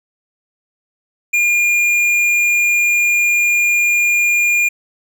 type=tone with tanh clipping; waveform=sine; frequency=2414 Hz; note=D7; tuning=47 cents sharp; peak=-13 dBFS; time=1.33-4.69 s; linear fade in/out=10 ms; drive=11 dB; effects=none